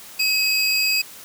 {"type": "tone pair together", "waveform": "square", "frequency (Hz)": [2554, 4821], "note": ["D#7", "D8"], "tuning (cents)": [45, 45], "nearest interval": "major seventh", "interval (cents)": 1100, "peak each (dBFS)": -21, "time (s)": [0.19, 1.02], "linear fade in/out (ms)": 10, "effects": ["white hiss -41 dBFS RMS until 1.24 s", "high-pass 60 Hz 12 dB/octave"]}